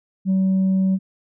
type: tone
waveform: sine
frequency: 190 Hz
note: F#3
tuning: 46 cents sharp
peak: -13 dBFS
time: 0.25-0.99 s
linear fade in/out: 50 ms
effects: tanh soft clip ceiling -14 dBFS